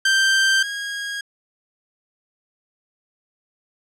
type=tone pair in turn; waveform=sawtooth; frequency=1568 / 1637.5 Hz; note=G6 / G#6; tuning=0 / -25 cents; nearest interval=minor second; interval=75 cents; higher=second; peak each=-11 / -22 dBFS; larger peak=first; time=0.05-0.63 / 0.63-1.21 s; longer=neither; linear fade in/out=5 ms; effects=low-pass 8000 Hz 12 dB/octave